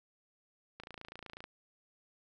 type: click train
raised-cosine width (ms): 0.3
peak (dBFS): -30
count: 19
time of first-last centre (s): 0.8-1.441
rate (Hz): 28.1
effects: none